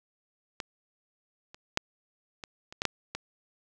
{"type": "clicks", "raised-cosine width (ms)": 0.2, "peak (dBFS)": [-17, -29, -7, -22, -26, -12, -8, -17], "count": 8, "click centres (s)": [0.602, 1.545, 1.774, 2.438, 2.725, 2.819, 2.853, 3.15], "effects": []}